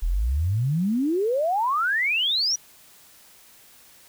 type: exponential sweep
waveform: sine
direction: up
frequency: 36.71 to 5920 Hz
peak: -20 dBFS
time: 0.02-2.56 s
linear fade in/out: 10 ms
effects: white hiss -52 dBFS RMS until 4.08 s